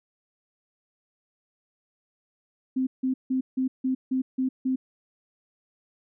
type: tone bursts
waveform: sine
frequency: 260 Hz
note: C4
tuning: 11 cents flat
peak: -22 dBFS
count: 8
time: 2.76-4.76 s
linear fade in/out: 10 ms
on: 110 ms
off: 160 ms
effects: none